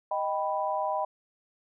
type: chord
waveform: sine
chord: Eb augmented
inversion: none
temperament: equal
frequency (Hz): 622.3 / 784 / 987.8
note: Eb5 / G5 / B5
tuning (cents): 0 / 0 / 0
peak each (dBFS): -31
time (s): 0.11-1.05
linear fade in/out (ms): 5
effects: none